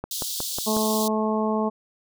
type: click train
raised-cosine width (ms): 1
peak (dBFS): -16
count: 5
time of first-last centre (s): 0.04-0.767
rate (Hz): 5.5
type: high-pass noise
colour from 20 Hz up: pink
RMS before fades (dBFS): -30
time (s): 0.11-1.08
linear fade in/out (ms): 2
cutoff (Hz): 3500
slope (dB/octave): 48
type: harmonic tone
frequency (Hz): 216.7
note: A3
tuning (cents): -26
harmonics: 1 / 2 / 3 / 4 / 5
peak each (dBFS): -24 / -27 / -29 / -30 / -31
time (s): 0.66-1.7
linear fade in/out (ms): 20
effects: none